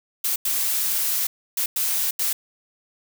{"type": "noise bursts at uneven times", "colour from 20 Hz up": "blue", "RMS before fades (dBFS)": -23, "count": 5, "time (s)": [[0.24, 0.36], [0.45, 1.27], [1.57, 1.66], [1.76, 2.11], [2.19, 2.33]], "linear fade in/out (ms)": 5, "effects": []}